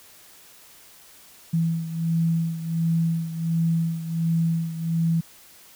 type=beating tone pair; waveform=sine; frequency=164.81 / 166.21 Hz; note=E3 / E3; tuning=0 / +15 cents; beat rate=1.4 Hz; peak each=-22 / -27 dBFS; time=1.53-5.21 s; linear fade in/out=10 ms; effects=white hiss -50 dBFS RMS until 5.75 s